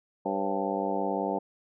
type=harmonic tone with a mistuned harmonic; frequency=98 Hz; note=G2; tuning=in tune; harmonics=2 / 3 / 4 / 5 / 6 / 7 / 8 / 9; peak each=-35 / -35 / -35 / -35 / -35 / -35 / -35 / -35 dBFS; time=0.25-1.39 s; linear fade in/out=10 ms; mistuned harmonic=6; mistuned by=-100 cents; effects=none